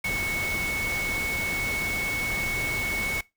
sine tone in noise, 2210 Hz, C#7, 6 cents flat, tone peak -26 dBFS, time 0.04-3.21 s, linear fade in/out 5 ms, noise pink, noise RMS -33 dBFS, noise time 0.04-3.21 s, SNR +4 dB, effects noise-tail reverb RT60 0.2 s tail -20 dB re dry

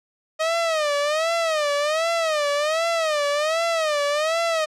sawtooth tone with vibrato, 622.3 Hz, D#5, in tune, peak -16 dBFS, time 0.39-4.66 s, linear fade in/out 20 ms, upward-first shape sine, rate 1.3 Hz, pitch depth 140 cents each way, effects low-pass 7000 Hz 12 dB/octave

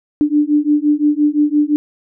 sine beating tone pair, 293.7 / 299.5 Hz, D4 / D4, 0 / +34 cents, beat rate 5.8 Hz, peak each -14 dBFS, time 0.21-1.76 s, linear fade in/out 0 ms, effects none

